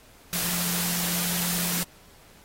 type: tone in noise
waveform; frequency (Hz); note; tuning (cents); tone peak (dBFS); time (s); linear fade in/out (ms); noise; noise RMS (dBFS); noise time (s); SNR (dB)
sine; 174.61; F3; 0; -33; 0.33-1.83; 0; white; -28; 0.33-1.83; -8
effects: pink hiss -54 dBFS RMS until 2.44 s + AAC 48 kbps